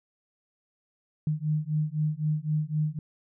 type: beating tone pair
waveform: sine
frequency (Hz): 151.1 / 155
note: D3 / D#3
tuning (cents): +50 / -6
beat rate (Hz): 3.9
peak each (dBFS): -28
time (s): 1.27-2.99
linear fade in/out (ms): 2
effects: none